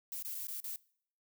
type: noise with dropouts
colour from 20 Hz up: violet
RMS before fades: -41 dBFS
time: 0.12-0.76 s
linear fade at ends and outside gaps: 0 ms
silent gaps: 0.224-0.249 / 0.346-0.35 / 0.47-0.484 / 0.602-0.642 s
effects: noise-tail reverb RT60 0.6 s tail -23 dB re dry